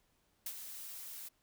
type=noise with ADSR envelope; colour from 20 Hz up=blue; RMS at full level=-39 dBFS; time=0.46-1.29 s; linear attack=4 ms; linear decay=57 ms; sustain=-8 dB; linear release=13 ms; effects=pink hiss -75 dBFS RMS until 1.42 s